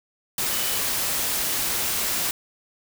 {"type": "tone in noise", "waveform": "sine", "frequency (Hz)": 3000, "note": "F#7", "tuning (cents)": 23, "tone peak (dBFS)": -36, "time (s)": [0.51, 0.78], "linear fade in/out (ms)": 2, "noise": "white", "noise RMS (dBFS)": -25, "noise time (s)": [0.38, 2.31], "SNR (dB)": -14, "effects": []}